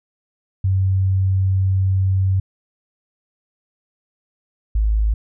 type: tone pair in turn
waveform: sine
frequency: 95.2 / 53.43 Hz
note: F#2 / G#1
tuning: +50 / +50 cents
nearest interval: minor seventh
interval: 1000 cents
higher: first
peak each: -14 dBFS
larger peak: neither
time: 0.64-2.4 / 4.75-5.14 s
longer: first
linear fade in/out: 5 ms
effects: none